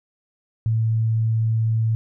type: tone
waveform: sine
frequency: 112 Hz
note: A2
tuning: 31 cents sharp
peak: -17 dBFS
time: 0.66-1.95 s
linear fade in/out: 0 ms
effects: none